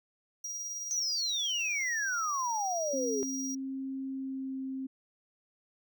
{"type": "tone with tremolo", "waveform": "square", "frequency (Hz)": 5730, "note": "F8", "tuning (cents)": 44, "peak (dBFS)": -35, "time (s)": [0.44, 3.55], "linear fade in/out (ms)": 5, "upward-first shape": "triangle", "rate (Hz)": 19, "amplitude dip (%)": 35}
{"type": "exponential sweep", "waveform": "sine", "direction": "down", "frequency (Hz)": [6272, 392.8], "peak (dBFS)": -30, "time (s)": [0.91, 3.23], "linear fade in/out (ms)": 0}
{"type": "tone with pitch glide", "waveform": "sine", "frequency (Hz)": [267.3, 265], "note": ["C4", "C4"], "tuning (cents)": [37, 22], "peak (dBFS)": -34, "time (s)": [2.93, 4.87], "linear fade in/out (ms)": 10, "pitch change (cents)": -15, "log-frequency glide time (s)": [4.07, 4.61]}
{"effects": []}